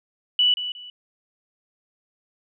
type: tone with echo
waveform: sine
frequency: 2960 Hz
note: F#7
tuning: in tune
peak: -15 dBFS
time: 0.39-0.54 s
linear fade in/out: 2 ms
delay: 180 ms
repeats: 2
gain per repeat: -11 dB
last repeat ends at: 0.9 s
effects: none